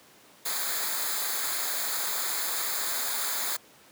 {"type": "noise with comb filter", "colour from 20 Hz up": "white", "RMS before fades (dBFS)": -30, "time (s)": [0.45, 3.57], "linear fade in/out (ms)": 10, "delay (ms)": 0.35, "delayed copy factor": -0.75, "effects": ["pink hiss -55 dBFS RMS until 3.91 s", "high-pass 200 Hz 12 dB/octave"]}